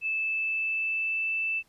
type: tone with pitch glide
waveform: sine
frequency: 2625 to 2645 Hz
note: E7 to E7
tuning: -8 to +5 cents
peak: -26 dBFS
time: 0.01-1.63 s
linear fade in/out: 50 ms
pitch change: +13 cents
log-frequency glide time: 0.12-1.33 s
effects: pink hiss -66 dBFS RMS until 1.68 s + resampled to 32000 Hz